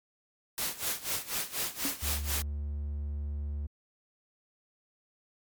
white noise with tremolo, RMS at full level -31 dBFS, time 0.58-2.42 s, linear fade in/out 0 ms, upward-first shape sine, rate 4.1 Hz, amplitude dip 85%
sine tone with exponential decay, 278 Hz, C#4, 5 cents sharp, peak -30 dBFS, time 1.85-1.99 s, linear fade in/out 1 ms, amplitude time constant 29 ms
triangle tone, 72.7 Hz, D2, 17 cents flat, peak -30 dBFS, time 2.02-3.67 s, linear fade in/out 10 ms
effects MP3 96 kbps

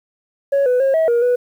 sine tone with pitch steps, 557 / 497.9 / 540 / 644 / 473.3 / 491.4 Hz, C#5 / B4 / C#5 / E5 / A#4 / B4, +8 / +14 / -45 / -41 / +26 / -9 cents, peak -10 dBFS, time 0.52-1.36 s, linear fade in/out 10 ms, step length 140 ms, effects tanh soft clip ceiling -11 dBFS + 8-bit

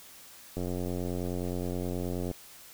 click train, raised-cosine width 2 ms, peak -21 dBFS, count 157, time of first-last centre 0.57-2.313 s, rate 89.5 Hz, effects white hiss -51 dBFS RMS until 2.73 s

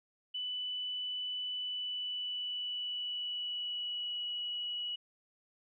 sine tone with pitch glide, 2986 to 2928 Hz, F#7 to F#7, +15 to -19 cents, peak -35 dBFS, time 0.34-4.96 s, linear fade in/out 10 ms, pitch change -34 cents, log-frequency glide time 1.57-4.24 s, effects none

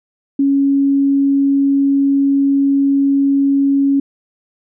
sine tone, 277.2 Hz, C#4, in tune, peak -10 dBFS, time 0.39-4 s, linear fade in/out 5 ms, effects none

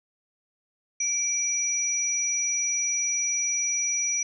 sine tone pair together, 2327 / 5840 Hz, D7 / F#8, -17 / -24 cents, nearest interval octave + major third, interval 1593 cents, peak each -32 / -24 dBFS, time 1-4.23 s, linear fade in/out 5 ms, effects none

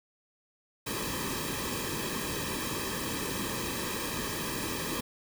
pink noise with comb filter, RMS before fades -34 dBFS, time 0.86-5.01 s, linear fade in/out 10 ms, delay 1.4 ms, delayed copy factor -0.8, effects none

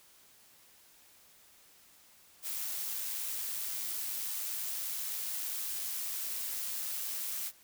blue noise with amplitude modulation, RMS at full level -36 dBFS, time 2.42-7.52 s, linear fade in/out 50 ms, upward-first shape sine, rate 103 Hz, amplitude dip 25%, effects white hiss -61 dBFS RMS until 7.63 s

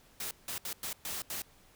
white noise bursts at uneven times, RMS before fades -38 dBFS, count 6, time 0.2-0.31 / 0.48-0.58 / 0.65-0.73 / 0.83-0.93 / 1.05-1.22 / 1.3-1.42 s, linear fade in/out 2 ms, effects pink hiss -62 dBFS RMS until 1.75 s

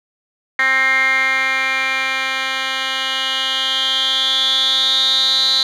10% pulse tone with band-pass filter sweep, 264.4 Hz, C4, 18 cents sharp, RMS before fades -17 dBFS, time 0.59-5.63 s, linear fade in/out 2 ms, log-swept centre 2000 to 4000 Hz, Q 9.5, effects none

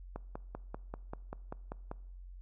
click train, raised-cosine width 1 ms, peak -26 dBFS, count 10, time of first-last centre 0.16-1.914 s, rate 5.13 Hz, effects noise-tail reverb RT60 0.8 s tail -22 dB re dry + added 45 Hz sine -46 dBFS peak until 2.41 s

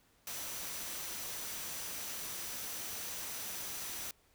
sine tone in noise, 5920 Hz, F#8, in tune, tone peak -50 dBFS, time 0.27-4.11 s, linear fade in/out 2 ms, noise white, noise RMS -42 dBFS, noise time 0.27-4.11 s, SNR -11 dB, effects pink hiss -69 dBFS RMS until 4.34 s

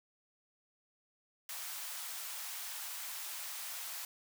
white high-pass noise, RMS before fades -43 dBFS, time 1.49-4.05 s, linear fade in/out 2 ms, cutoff 700 Hz, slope 24 dB/octave, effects none

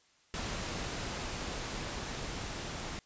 pink noise with level ramp, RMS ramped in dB -37 to -40 dBFS, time 0.34-2.99 s, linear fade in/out 0 ms, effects white hiss -67 dBFS RMS until 3.05 s + resampled to 16000 Hz

